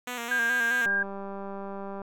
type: tone with vibrato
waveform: 5% pulse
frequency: 240.7 Hz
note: B3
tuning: 44 cents flat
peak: -21 dBFS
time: 0.07-0.86 s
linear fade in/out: 5 ms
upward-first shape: square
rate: 4.7 Hz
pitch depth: 46 cents each way
type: tone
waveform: sine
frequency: 1607 Hz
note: G6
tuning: 43 cents sharp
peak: -23 dBFS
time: 0.31-1.03 s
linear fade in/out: 5 ms
type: click train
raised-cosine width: 1 ms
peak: -25 dBFS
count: 229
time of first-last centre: 0.86-2.017 s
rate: 197 Hz
effects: none